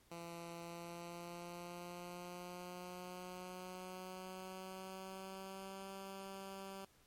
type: tone with pitch glide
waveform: 10% pulse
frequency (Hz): 169.8 to 193.93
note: F3 to G3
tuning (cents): -48 to -18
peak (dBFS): -39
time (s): 0.11-6.85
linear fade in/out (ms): 5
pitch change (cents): +230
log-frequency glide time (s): 0.59-5.91
effects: pink hiss -70 dBFS RMS until 7.06 s + MP3 64 kbps